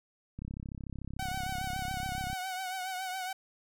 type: click train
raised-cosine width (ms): 5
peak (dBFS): -28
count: 66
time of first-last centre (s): 0.39-2.33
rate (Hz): 33.5
type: tone with vibrato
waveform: sawtooth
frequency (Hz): 747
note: F#5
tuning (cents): +16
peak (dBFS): -31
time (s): 1.19-3.33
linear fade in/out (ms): 5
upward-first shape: triangle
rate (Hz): 7.2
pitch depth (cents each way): 58
effects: none